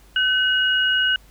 sine tone pair together, 1518.1 / 2889 Hz, F#6 / F#7, +44 / -42 cents, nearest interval major seventh, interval 1114 cents, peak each -19 dBFS, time 0.16-1.16 s, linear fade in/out 2 ms, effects added 50 Hz sine -48 dBFS peak until 1.3 s + pink hiss -54 dBFS RMS until 1.3 s

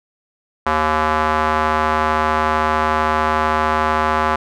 square tone with band-pass filter, 77.78 Hz, D#2, in tune, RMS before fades -17 dBFS, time 0.66-4.36 s, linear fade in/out 5 ms, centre 1100 Hz, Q 2.1, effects none

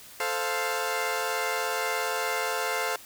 15% pulse chord, F major, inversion first, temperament equal, 440 / 523.3 / 698.5 Hz, A4 / C5 / F5, 0 / 0 / 0 cents, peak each -25 dBFS, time 0.2-2.96 s, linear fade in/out 2 ms, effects white hiss -48 dBFS RMS until 3.05 s

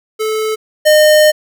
square tone pair in turn, 434.9 / 610.4 Hz, A4 / D#5, -20 / -33 cents, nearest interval tritone, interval 587 cents, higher second, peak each -15 / -6 dBFS, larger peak second, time 0.19-0.56 / 0.85-1.32 s, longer second, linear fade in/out 20 ms, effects none

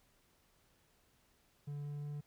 triangle tone with pitch steps, 144.8 / 145.64 / 146.48 Hz, D3 / D3 / D3, -24 / -14 / -4 cents, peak -38 dBFS, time 1.67-2.21 s, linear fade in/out 10 ms, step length 180 ms, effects pink hiss -72 dBFS RMS until 2.26 s

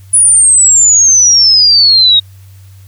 sine exponential sweep, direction down, 9956 to 3751 Hz, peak -3 dBFS, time 0.13-2.2 s, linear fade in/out 10 ms, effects added 96 Hz sine -33 dBFS peak until 2.87 s + white hiss -48 dBFS RMS until 2.87 s

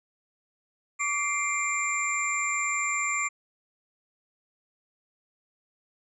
sine tone cluster, 1163 / 2106 / 2351 / 7290 Hz, D6 / C7 / D7 / A#8, -17 / +11 / +1 / -40 cents, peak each -31 dBFS, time 0.99-3.29 s, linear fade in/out 20 ms, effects none

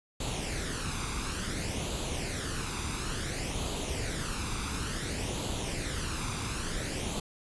pink noise with flanger, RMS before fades -34 dBFS, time 0.2-7.2 s, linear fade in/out 5 ms, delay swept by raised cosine 0.27 to 0.83 ms, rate 0.57 Hz, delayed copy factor +0.55, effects resampled to 24000 Hz

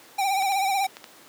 square tone with vibrato, 782 Hz, G5, 4 cents flat, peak -22 dBFS, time 0.18-0.87 s, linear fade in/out 10 ms, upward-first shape triangle, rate 16 Hz, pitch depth 72 cents each way
clicks, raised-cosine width 0.2 ms, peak -21 dBFS, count 5, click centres 0.423 / 0.521 / 0.844 / 0.969 / 1.042 s
effects pink hiss -49 dBFS RMS until 1.28 s + high-pass 300 Hz 12 dB/octave

